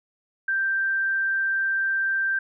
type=tone; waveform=sine; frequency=1571 Hz; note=G6; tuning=3 cents sharp; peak=-21 dBFS; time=0.48-2.39 s; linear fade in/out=5 ms; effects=none